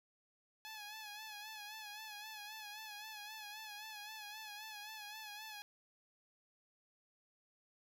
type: tone with vibrato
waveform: 10% pulse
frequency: 850 Hz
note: G#5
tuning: 40 cents sharp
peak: -39 dBFS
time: 0.65-5.62 s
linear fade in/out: 0 ms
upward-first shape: sine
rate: 3.8 Hz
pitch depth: 58 cents each way
effects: none